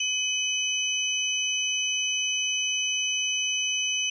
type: tone cluster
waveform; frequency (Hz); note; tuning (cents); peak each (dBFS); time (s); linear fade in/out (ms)
sine; 2544 / 3000 / 6020; D#7 / F#7 / F#8; +38 / +23 / +29; -29 / -28 / -30; 0-4.1; 5
effects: none